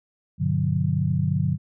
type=chord; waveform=sine; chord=G major seventh; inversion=none; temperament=equal with one note detuned; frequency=98 / 123.47 / 146.83 / 180.98 Hz; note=G2 / B2 / D3 / F#3; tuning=0 / 0 / 0 / -38 cents; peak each=-26 / -29 / -23 / -26 dBFS; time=0.38-1.58 s; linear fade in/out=50 ms; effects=none